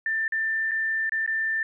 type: tone with dropouts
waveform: sine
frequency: 1783 Hz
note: A6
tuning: 22 cents sharp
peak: -23 dBFS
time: 0.06-1.63 s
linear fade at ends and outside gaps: 2 ms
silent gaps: 0.28-0.322 / 0.711-0.716 / 1.095-1.12 / 1.263-1.276 s
effects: none